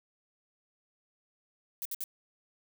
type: noise bursts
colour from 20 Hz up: violet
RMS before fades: -36 dBFS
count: 3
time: 1.82-2.039 s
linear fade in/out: 0 ms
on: 33 ms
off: 60 ms
effects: none